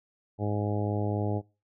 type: harmonic tone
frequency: 103.83 Hz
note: G#2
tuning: in tune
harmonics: 1 / 2 / 3 / 4 / 5 / 6 / 7 / 8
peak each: -29 / -35 / -35 / -36 / -39 / -39 / -40 / -41 dBFS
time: 0.38-1.42 s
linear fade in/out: 50 ms
effects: noise-tail reverb RT60 0.3 s tail -23 dB re dry